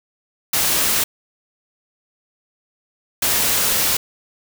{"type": "noise bursts at uneven times", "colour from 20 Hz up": "white", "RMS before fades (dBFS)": -18, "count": 2, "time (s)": [[0.53, 1.04], [3.22, 3.97]], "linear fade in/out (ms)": 5, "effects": []}